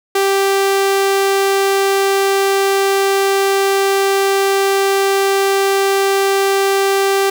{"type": "tone", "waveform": "sawtooth", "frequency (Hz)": 392, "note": "G4", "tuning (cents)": 0, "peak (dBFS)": -8, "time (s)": [0.15, 7.3], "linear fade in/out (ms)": 5, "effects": []}